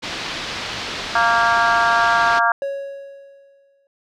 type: low-pass noise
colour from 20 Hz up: white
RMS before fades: -28 dBFS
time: 0.02-2.4 s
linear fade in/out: 20 ms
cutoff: 4600 Hz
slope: 24 dB/octave
type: harmonic tone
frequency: 231.9 Hz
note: A#3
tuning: 9 cents flat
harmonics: 3 / 4 / 5 / 6 / 7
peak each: -20 / -20 / -20 / -20 / -20 dBFS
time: 1.15-2.52 s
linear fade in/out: 2 ms
type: tone with exponential decay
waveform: triangle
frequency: 554.4 Hz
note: C#5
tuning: in tune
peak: -18 dBFS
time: 2.62-3.87 s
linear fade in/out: 1 ms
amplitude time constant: 270 ms
effects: none